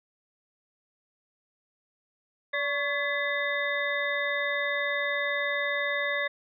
sine tone cluster, 577 / 1115 / 1713 / 2007 / 3655 Hz, D5 / C#6 / A6 / B6 / A#7, -31 / +10 / -47 / +27 / -35 cents, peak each -32 / -37 / -31 / -30 / -38 dBFS, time 2.53-6.28 s, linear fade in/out 10 ms, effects none

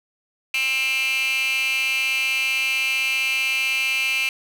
15% pulse tone with high-pass filter, 264.4 Hz, C4, 18 cents sharp, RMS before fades -22 dBFS, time 0.54-4.29 s, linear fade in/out 2 ms, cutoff 2500 Hz, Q 7.1, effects none

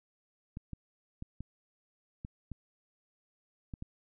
clicks, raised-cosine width 5 ms, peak -28 dBFS, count 8, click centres 0.571 / 0.733 / 1.224 / 1.406 / 2.249 / 2.517 / 3.738 / 3.824 s, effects none

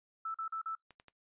sine tone bursts, 1318.5 Hz, E6, in tune, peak -35 dBFS, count 4, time 0.25-0.752 s, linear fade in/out 5 ms, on 94 ms, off 42 ms
clicks, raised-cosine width 0.2 ms, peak -36 dBFS, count 3, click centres 0.907 / 0.999 / 1.083 s
effects noise-tail reverb RT60 0.1 s tail -18 dB re dry + resampled to 8000 Hz

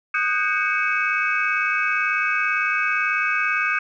sine tone cluster, 1235 / 1497 / 1595 / 2236 / 2573 Hz, D#6 / F#6 / G6 / C#7 / E7, -13 / +20 / +30 / +14 / -43 cents, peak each -25 dBFS, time 0.14-3.79 s, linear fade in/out 5 ms, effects tanh soft clip ceiling -9 dBFS

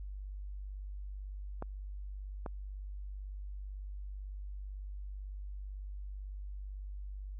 clicks, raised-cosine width 1 ms, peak -25 dBFS, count 2, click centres 1.624 / 2.462 s, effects added 49 Hz sine -40 dBFS peak until 7.39 s

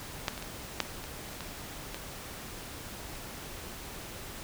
clicks, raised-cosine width 0.2 ms, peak -11 / -23 / -22 / -9 / -24 / -28 / -22 / -20 / -28 dBFS, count 9, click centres 0.282 / 0.378 / 0.425 / 0.803 / 1.04 / 1.332 / 1.407 / 1.945 / 3.153 s, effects pink hiss -43 dBFS RMS until 4.43 s

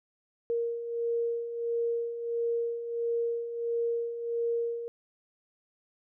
sine beating tone pair, 466.2 / 467.7 Hz, A#4 / A#4, 0 / +6 cents, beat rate 1.5 Hz, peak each -36 / -29 dBFS, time 0.5-4.88 s, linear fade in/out 0 ms, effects none

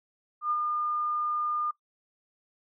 sine tone with ADSR envelope, 1211 Hz, D#6, 47 cents flat, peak -24 dBFS, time 0.41-1.71 s, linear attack 97 ms, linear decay 48 ms, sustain -3 dB, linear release 6 ms, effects noise-tail reverb RT60 0.1 s tail -18 dB re dry

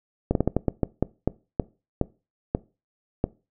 slowing click train, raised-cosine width 2 ms, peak -7 dBFS, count 13, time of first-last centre 0.31-3.241 s, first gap 42 ms, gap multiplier 1.29, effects noise-tail reverb RT60 0.3 s tail -21 dB re dry

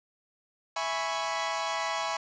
sawtooth chord, C# minor seventh, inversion first, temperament equal, 659.3 / 830.6 / 987.8 / 1108.7 Hz, E5 / G#5 / B5 / C#6, 0 / 0 / 0 / 0 cents, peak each -31 dBFS, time 0.76-2.17 s, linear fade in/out 5 ms, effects resampled to 16000 Hz + 8-bit

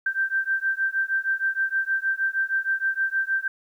sine beating tone pair, 1564 / 1570.4 Hz, G6 / G6, -4 / +3 cents, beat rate 6.4 Hz, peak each -25 / -25 dBFS, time 0.06-3.48 s, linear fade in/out 5 ms, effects 10-bit

